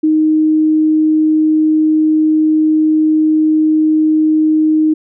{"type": "tone", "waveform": "sine", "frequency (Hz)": 311.1, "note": "D#4", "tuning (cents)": 0, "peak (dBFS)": -8, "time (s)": [0.03, 4.94], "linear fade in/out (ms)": 10, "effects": []}